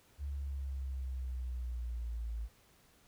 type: linear sweep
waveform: sine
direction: down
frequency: 71.3 to 55 Hz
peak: -36 dBFS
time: 0.18-2.49 s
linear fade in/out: 50 ms
effects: pink hiss -66 dBFS RMS until 3.07 s